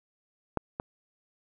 clicks, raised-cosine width 1 ms, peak -13 / -18 dBFS, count 2, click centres 0.573 / 0.799 s, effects none

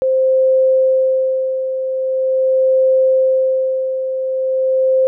sine tone with tremolo, 523.3 Hz, C5, in tune, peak -9 dBFS, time 0.02-5.07 s, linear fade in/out 0 ms, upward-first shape sine, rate 0.43 Hz, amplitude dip 60%, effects none

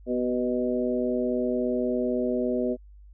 harmonic tone with a mistuned harmonic, 123.7 Hz, B2, 3 cents sharp, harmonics 2 / 3 / 4 / 5, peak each -27 / -29 / -30 / -31 dBFS, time 0.06-2.77 s, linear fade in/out 50 ms, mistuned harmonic 3, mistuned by +29 cents, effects added 50 Hz sine -46 dBFS peak until 3.13 s

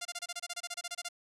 5% pulse tone bursts, 698.5 Hz, F5, in tune, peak -25 dBFS, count 16, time 0.01-1.088 s, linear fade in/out 10 ms, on 43 ms, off 26 ms, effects resampled to 32000 Hz

